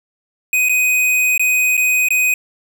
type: tone with dropouts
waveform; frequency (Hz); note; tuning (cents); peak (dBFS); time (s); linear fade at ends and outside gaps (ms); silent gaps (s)
square; 2500; D#7; +8; -13; 0.53-2.34; 2; 0.687-0.694 / 1.378-1.395 / 1.769-1.776 / 2.086-2.105
effects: none